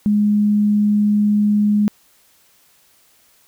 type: tone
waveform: sine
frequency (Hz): 208.1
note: G#3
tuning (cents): +4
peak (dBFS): -12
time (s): 0.06-1.88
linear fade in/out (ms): 0
effects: white hiss -55 dBFS RMS until 3.47 s